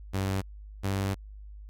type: tone pair in turn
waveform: sawtooth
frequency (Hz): 96.3 / 97.64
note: G2 / G2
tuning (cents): -30 / -6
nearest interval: unison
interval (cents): 24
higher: second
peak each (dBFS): -23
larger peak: neither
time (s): 0.13-0.42 / 0.83-1.15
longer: second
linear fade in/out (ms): 20
effects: added 51 Hz sine -42 dBFS peak until 1.69 s + AAC 64 kbps